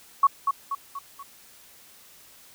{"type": "tone with echo", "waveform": "sine", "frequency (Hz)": 1112, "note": "C#6", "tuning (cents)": 5, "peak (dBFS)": -13, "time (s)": [0.23, 0.27], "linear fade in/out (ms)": 5, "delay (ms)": 240, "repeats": 4, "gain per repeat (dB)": -6, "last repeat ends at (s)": 1.23, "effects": ["white hiss -52 dBFS RMS until 2.54 s"]}